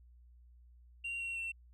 sine tone with pitch steps, 2761 / 2735 / 2703 Hz, F7 / F7 / E7, -20 / -37 / +43 cents, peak -34 dBFS, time 1.04-1.52 s, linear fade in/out 10 ms, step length 160 ms, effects tanh soft clip ceiling -36 dBFS + added 60 Hz sine -57 dBFS peak until 1.73 s

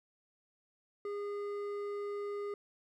sine tone with hard clipping, 408.5 Hz, G#4, 29 cents flat, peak -38 dBFS, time 1.05-2.54 s, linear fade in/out 2 ms, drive 8 dB, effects none

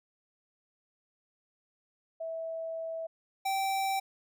sine / square tone pair in turn, 653 / 776.6 Hz, E5 / G5, -17 / -16 cents, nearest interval minor third, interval 301 cents, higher second, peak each -34 / -29 dBFS, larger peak second, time 2.2-3.07 / 3.45-4 s, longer first, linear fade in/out 10 ms, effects none

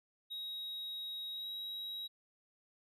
triangle tone with pitch glide, 3800 to 3840 Hz, A#7 to B7, +33 to -49 cents, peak -39 dBFS, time 0.3-2.08 s, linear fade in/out 20 ms, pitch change +18 cents, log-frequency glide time 1.32-1.47 s, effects none

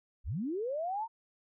sine linear sweep, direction up, 35.02 to 932.3 Hz, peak -32 dBFS, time 0.24-1.08 s, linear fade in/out 50 ms, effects none

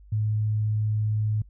sine tone, 107.2 Hz, A2, 45 cents flat, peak -22 dBFS, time 0.12-1.42 s, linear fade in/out 5 ms, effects noise-tail reverb RT60 0.1 s tail -26 dB re dry + added 50 Hz sine -47 dBFS peak until 1.49 s

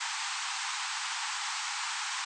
pink band-pass noise, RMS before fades -35 dBFS, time 0-2.25 s, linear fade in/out 10 ms, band 800 to 8400 Hz, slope 96 dB/octave, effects none

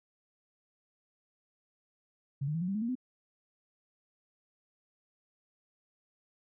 sine tone with pitch steps, 138.5 / 151.04 / 164.71 / 179.61 / 195.87 / 213.6 / 232.9 / 254 Hz, C#3 / D3 / E3 / F3 / G3 / G#3 / A#3 / B3, -1 / +49 / -1 / +49 / -1 / +49 / -1 / +49 cents, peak -30 dBFS, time 2.41-2.954 s, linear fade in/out 10 ms, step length 68 ms, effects none

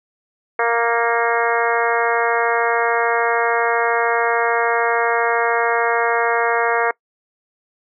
harmonic tone with a mistuned harmonic, 233.1 Hz, A#3, in tune, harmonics 2 / 3 / 4 / 5 / 6 / 7 / 8 / 9, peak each -20 / -22 / -23 / -24 / -25 / -25 / -26 / -27 dBFS, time 0.59-6.91 s, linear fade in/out 2 ms, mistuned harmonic 9, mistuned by +40 cents, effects noise-tail reverb RT60 0.1 s tail -23 dB re dry

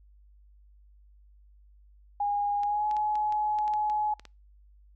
sine tone with pitch glide, 818 to 845.9 Hz, G#5 to G#5, -26 to +32 cents, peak -25 dBFS, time 2.2-4.14 s, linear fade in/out 5 ms, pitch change +58 cents, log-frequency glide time 2.63-2.87 s
clicks, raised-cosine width 0.2 ms, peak -28 dBFS, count 11, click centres 2.634 / 2.912 / 2.967 / 3.155 / 3.324 / 3.587 / 3.679 / 3.737 / 3.899 / 4.196 / 4.253 s
effects noise-tail reverb RT60 0.3 s tail -26 dB re dry + added 50 Hz sine -54 dBFS peak until 4.95 s

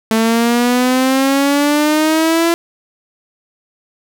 sawtooth exponential sweep, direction up, 220.8 to 339.9 Hz, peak -7 dBFS, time 0.11-2.54 s, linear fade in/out 0 ms, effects none

